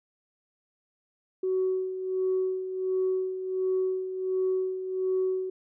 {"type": "tone with tremolo", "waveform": "sine", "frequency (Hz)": 374.3, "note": "F#4", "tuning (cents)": 20, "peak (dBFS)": -22, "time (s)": [1.43, 5.5], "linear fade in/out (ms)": 5, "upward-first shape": "sine", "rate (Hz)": 1.4, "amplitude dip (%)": 65, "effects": ["tanh soft clip ceiling -19 dBFS"]}